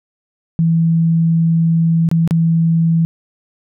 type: tone with dropouts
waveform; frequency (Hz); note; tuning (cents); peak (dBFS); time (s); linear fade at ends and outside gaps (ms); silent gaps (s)
sine; 164.81; E3; 0; -10; 0.59-3.05; 0; 2.089-2.114 / 2.276-2.309
effects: none